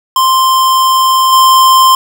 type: tone with level steps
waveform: square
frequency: 1046.5 Hz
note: C6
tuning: in tune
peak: -7 / -4 dBFS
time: 0.16-1.95 s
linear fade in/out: 2 ms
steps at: 1.32 s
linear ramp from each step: 10 ms
effects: none